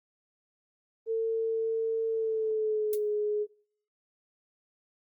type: tone with pitch glide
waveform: sine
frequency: 449.7 to 419.6 Hz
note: A4 to G#4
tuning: +38 to +18 cents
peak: -26 dBFS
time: 1.06-3.47 s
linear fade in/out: 50 ms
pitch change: -120 cents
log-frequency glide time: 2.09-3.07 s
type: noise with exponential decay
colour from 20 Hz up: violet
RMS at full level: -32 dBFS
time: 2.93-3.01 s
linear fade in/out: 2 ms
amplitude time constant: 16 ms
effects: noise-tail reverb RT60 0.6 s tail -23 dB re dry + Opus 32 kbps